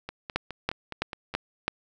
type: two click trains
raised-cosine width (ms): 0.3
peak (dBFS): -9 / -19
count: 5 / 7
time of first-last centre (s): 0.36-1.68 / 0.09-1.34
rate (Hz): 3.03 / 4.8
effects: none